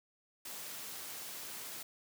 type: high-pass noise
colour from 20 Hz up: white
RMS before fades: -45 dBFS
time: 0.45-1.83 s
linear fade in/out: 5 ms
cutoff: 110 Hz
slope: 12 dB/octave
effects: none